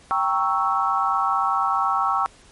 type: chord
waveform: sine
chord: G diminished seventh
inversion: none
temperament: equal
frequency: 784 / 932.3 / 1108.7 / 1318.5 Hz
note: G5 / Bb5 / Db6 / Fb6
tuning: 0 / 0 / 0 / 0 cents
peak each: -24 / -27 / -23 / -23 dBFS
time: 0.11-2.26 s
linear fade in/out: 0 ms
effects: pink hiss -51 dBFS RMS until 2.51 s + MP3 48 kbps